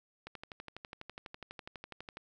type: click train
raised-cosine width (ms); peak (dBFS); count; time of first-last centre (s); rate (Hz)
0.3; -28; 24; 0.27-2.171; 12.1
effects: none